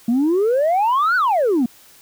sine exponential two-way sweep, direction up then down, 224.9 to 1520 to 224.9 Hz, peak -12 dBFS, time 0.08-1.66 s, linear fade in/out 5 ms, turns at 1.16 s, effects tanh soft clip ceiling -12 dBFS + white hiss -48 dBFS RMS until 2.01 s

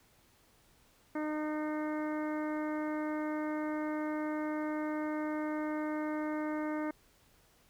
harmonic tone, 305.3 Hz, D#4, 33 cents flat, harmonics 1 / 2 / 3 / 4 / 5 / 6 / 7, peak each -34 / -40 / -44 / -46 / -48 / -50 / -51 dBFS, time 1.15-6.91 s, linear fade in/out 5 ms, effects pink hiss -66 dBFS RMS until 7.69 s

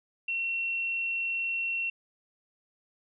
sine tone, 2721 Hz, F7, 46 cents flat, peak -28 dBFS, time 0.28-1.9 s, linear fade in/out 5 ms, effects none

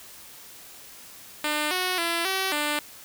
5% pulse tone with pitch steps, 300.6 / 367.2 / 337.4 / 382 / 296.4 Hz, D4 / F#4 / E4 / G4 / D4, +40 / -13 / +40 / -45 / +16 cents, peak -13 dBFS, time 1.44-2.79 s, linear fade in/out 2 ms, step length 270 ms, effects white hiss -46 dBFS RMS until 3.04 s

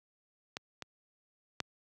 clicks, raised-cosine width 0.2 ms, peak -20 / -23 / -15 dBFS, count 3, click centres 0.569 / 0.823 / 1.603 s, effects high-pass 100 Hz 12 dB/octave

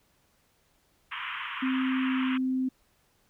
pink band-pass noise, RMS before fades -36 dBFS, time 1.11-2.38 s, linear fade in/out 10 ms, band 970 to 3200 Hz, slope 96 dB/octave
sine tone with pitch glide, 260.9 to 259.2 Hz, C4 to C4, -5 to -16 cents, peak -25 dBFS, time 1.62-2.69 s, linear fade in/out 10 ms, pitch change -11 cents, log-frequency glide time 2.04-2.29 s
effects pink hiss -68 dBFS RMS until 3.29 s

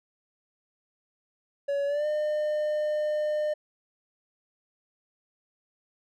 triangle tone with pitch glide, 564 to 604.5 Hz, C#5 to D5, +30 to +50 cents, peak -23 dBFS, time 1.68-3.54 s, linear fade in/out 10 ms, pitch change +120 cents, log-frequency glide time 1.86-2.06 s, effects none

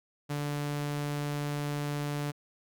sawtooth tone, 145.8 Hz, D3, 12 cents flat, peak -27 dBFS, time 0.29-2.32 s, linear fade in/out 20 ms, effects Opus 48 kbps

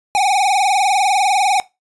square tone with vibrato, 784 Hz, G5, in tune, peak -13 dBFS, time 0.15-1.6 s, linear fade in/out 0 ms, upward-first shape sine, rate 20 Hz, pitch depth 120 cents each way, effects noise-tail reverb RT60 0.2 s tail -18 dB re dry + resampled to 24000 Hz

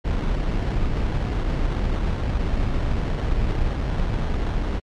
brown noise with sample-and-hold, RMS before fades -22 dBFS, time 0.04-4.8 s, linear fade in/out 20 ms, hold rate 2450 Hz, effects low-pass 4000 Hz 12 dB/octave + MP3 64 kbps

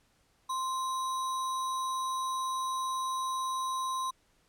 sine tone with sample-and-hold, 1047 Hz, C6, 1 cent sharp, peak -30 dBFS, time 0.49-4.11 s, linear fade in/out 10 ms, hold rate 4900 Hz, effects pink hiss -69 dBFS RMS until 4.48 s + low-pass 11000 Hz 12 dB/octave

